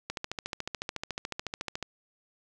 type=click train; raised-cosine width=0.2 ms; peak=-16 dBFS; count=25; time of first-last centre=0.1-1.827 s; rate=13.9 Hz; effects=none